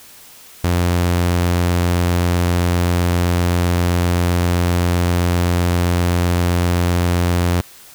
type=tone; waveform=sawtooth; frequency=87.7 Hz; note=F2; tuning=8 cents sharp; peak=-10 dBFS; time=0.64-7.61 s; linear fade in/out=0 ms; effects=white hiss -42 dBFS RMS until 7.94 s